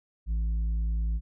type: tone with tanh clipping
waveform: sine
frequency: 55 Hz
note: A1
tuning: in tune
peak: -26 dBFS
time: 0.26-1.21 s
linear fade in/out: 50 ms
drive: 5 dB
effects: none